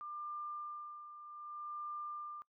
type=tone with tremolo; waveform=sine; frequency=1195 Hz; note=D6; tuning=30 cents sharp; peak=-40 dBFS; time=0.01-2.42 s; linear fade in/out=0 ms; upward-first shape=sine; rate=0.65 Hz; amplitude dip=65%; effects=noise-tail reverb RT60 0.1 s tail -23 dB re dry